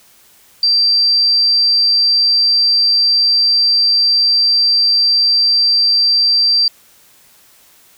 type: tone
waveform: sine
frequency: 4699 Hz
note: D8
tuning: in tune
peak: -9 dBFS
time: 0.63-6.68 s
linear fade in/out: 2 ms
effects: white hiss -48 dBFS RMS until 7.97 s